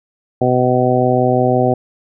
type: harmonic tone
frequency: 125.9 Hz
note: B2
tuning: 34 cents sharp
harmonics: 1 / 2 / 3 / 4 / 5 / 6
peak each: -18 / -18 / -18 / -18 / -18 / -18 dBFS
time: 0.41-1.74 s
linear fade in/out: 5 ms
effects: none